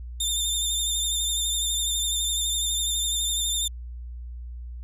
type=tone with vibrato; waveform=20% pulse; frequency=3600 Hz; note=A7; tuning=39 cents sharp; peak=-18 dBFS; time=0.2-3.68 s; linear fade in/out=5 ms; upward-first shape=triangle; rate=12 Hz; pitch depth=38 cents each way; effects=added 60 Hz sine -34 dBFS peak until 4.83 s